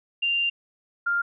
sine tone pair in turn, 2786 / 1399 Hz, F7 / F6, -5 / +3 cents, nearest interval octave, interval 1192 cents, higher first, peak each -21 dBFS, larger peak neither, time 0.22-0.5 / 1.06-1.22 s, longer first, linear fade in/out 10 ms, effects none

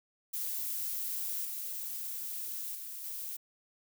violet noise with level steps, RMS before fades -36 / -39 / -43 / -40 dBFS, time 0.33-3.37 s, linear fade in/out 10 ms, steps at 1.45 / 2.75 / 3.04 s, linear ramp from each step 2 ms, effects none

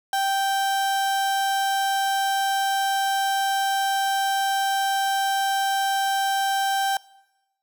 35% pulse tone, 783 Hz, G5, 2 cents flat, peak -19 dBFS, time 0.13-6.97 s, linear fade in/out 2 ms, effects noise-tail reverb RT60 1.0 s tail -22 dB re dry

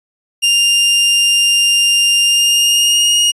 sawtooth tone with pitch glide, 2800 to 2867 Hz, F7 to F7, +4 to +45 cents, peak -6 dBFS, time 0.42-3.32 s, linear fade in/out 20 ms, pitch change +41 cents, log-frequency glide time 2.24-3.21 s, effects resampled to 24000 Hz

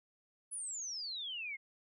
sine exponential sweep, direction down, 10370 to 2096 Hz, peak -39 dBFS, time 0.51-1.57 s, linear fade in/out 20 ms, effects none

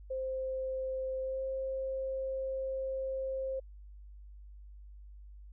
sine tone with pitch glide, 523.3 to 530 Hz, C5 to C5, 0 to +22 cents, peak -33 dBFS, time 0.1-3.6 s, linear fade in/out 10 ms, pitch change +22 cents, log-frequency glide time 1.22-1.42 s, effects added 50 Hz sine -48 dBFS peak until 5.52 s

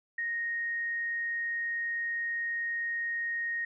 sine tone, 1864.7 Hz, A#6, in tune, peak -30 dBFS, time 0.18-3.65 s, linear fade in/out 5 ms, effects none

